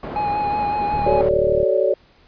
white low-pass noise, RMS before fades -30 dBFS, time 0.03-1.29 s, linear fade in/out 2 ms, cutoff 680 Hz, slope 12 dB/octave
triangle tone with vibrato, 830.6 Hz, G#5, in tune, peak -17 dBFS, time 0.16-1.21 s, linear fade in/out 0 ms, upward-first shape sine, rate 5.4 Hz, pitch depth 21 cents each way
click train, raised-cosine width 5 ms, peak -17 dBFS, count 27, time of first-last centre 0.94-1.63 s, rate 37.7 Hz
sine chord, D major seventh, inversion first, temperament equal with one note detuned, 378.9 / 440 / 554.4 / 587.3 Hz, F#4 / A4 / C#5 / D5, +41 / 0 / 0 / 0 cents, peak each -21 / -22 / -19 / -20 dBFS, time 1.06-1.94 s, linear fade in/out 5 ms
effects pink hiss -54 dBFS RMS until 2.27 s + resampled to 11025 Hz

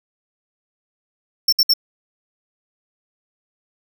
square tone bursts, 5410 Hz, E8, 44 cents sharp, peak -12 dBFS, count 3, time 1.48-1.737 s, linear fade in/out 5 ms, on 45 ms, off 61 ms, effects none

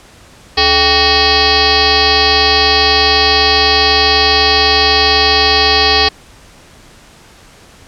sine tone with frequency modulation, 2564 Hz, E7, 49 cents flat, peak -7 dBFS, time 0.57-6.09 s, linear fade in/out 10 ms, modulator 356 Hz, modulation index 6.6, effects pink hiss -41 dBFS RMS until 7.87 s + low-pass 9000 Hz 12 dB/octave

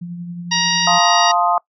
sine tone with tremolo, 173.8 Hz, F3, 8 cents flat, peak -24 dBFS, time 0.01-0.99 s, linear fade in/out 10 ms, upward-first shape triangle, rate 11 Hz, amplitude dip 40%
harmonic tone, 943 Hz, A#5, 20 cents sharp, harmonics 1 / 2 / 3 / 4 / 5 / 6, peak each -22 / -22 / -22 / -22 / -22 / -22 dBFS, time 0.51-1.32 s, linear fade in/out 10 ms
sine chord, F dominant seventh, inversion none, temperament equal, 698.5 / 880 / 1046.5 / 1244.5 Hz, F5 / A5 / C6 / Eb6, 0 / 0 / 0 / 0 cents, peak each -17 / -19 / -20 / -19 dBFS, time 0.87-1.58 s, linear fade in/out 2 ms
effects noise-tail reverb RT60 0.1 s tail -23 dB re dry

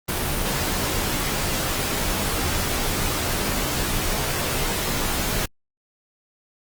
pink noise with comb filter, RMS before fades -24 dBFS, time 0.08-5.46 s, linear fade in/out 10 ms, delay 18 ms, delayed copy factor -0.65, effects Opus 24 kbps

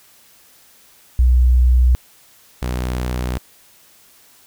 sine / sawtooth tone pair in turn, 62 / 62 Hz, B1 / B1, +7 / +7 cents, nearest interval unison, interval 0 cents, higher neither, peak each -9 / -16 dBFS, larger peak first, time 1.19-1.95 / 2.62-3.38 s, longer neither, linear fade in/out 0 ms, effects white hiss -50 dBFS RMS until 4.46 s

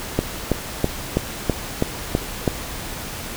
click train, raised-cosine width 2 ms, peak -3 dBFS, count 8, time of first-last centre 0.19-2.478 s, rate 3.06 Hz, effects pink hiss -31 dBFS RMS until 3.36 s

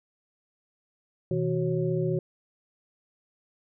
sine tone cluster, 127.2 / 161.9 / 370.3 / 547 Hz, C3 / E3 / F#4 / C#5, -48 / -31 / +1 / -23 cents, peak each -31 / -28 / -28 / -34 dBFS, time 1.31-2.19 s, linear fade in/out 2 ms, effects none

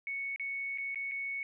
sine tone with dropouts, 2217 Hz, C#7, in tune, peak -34 dBFS, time 0.07-1.43 s, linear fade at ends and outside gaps 1 ms, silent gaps 0.361-0.397 / 0.776-0.783 / 0.946-0.957 / 1.113-1.118 s, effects none

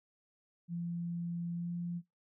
sine tone with pitch glide, 171.4 to 173.19 Hz, F3 to F3, -32 to -14 cents, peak -35 dBFS, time 0.68-2.02 s, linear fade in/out 50 ms, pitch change +18 cents, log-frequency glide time 1.54-1.72 s, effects noise-tail reverb RT60 0.2 s tail -22 dB re dry

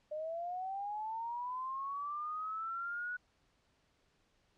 sine linear sweep, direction up, 600 to 1477 Hz, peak -37 dBFS, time 0.11-3.17 s, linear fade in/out 10 ms, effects pink hiss -74 dBFS RMS until 4.57 s + low-pass 6000 Hz 12 dB/octave

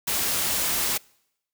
white noise, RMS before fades -25 dBFS, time 0.07-0.98 s, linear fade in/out 10 ms, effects noise-tail reverb RT60 0.8 s tail -26 dB re dry

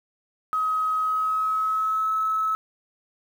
sine tone with pitch glide, 1269 to 1296.4 Hz, D#6 to E6, +34 to -29 cents, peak -21 dBFS, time 0.53-2.55 s, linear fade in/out 0 ms, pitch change +37 cents, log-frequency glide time 1.02-2.09 s, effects 8-bit

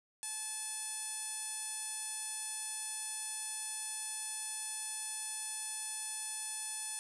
5% pulse tone with low-pass filter, 865 Hz, A5, 30 cents flat, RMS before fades -41 dBFS, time 0.23-6.99 s, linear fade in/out 0 ms, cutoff 9700 Hz, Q 6.5, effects none

